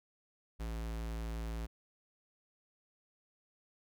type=tone; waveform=square; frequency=55.9 Hz; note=A1; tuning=28 cents sharp; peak=-38 dBFS; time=0.59-1.67 s; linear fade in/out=20 ms; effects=none